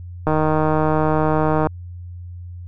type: click train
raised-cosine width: 1 ms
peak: -5 dBFS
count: 218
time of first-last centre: 0.27-1.67 s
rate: 155 Hz
effects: added 88 Hz sine -31 dBFS peak until 2.67 s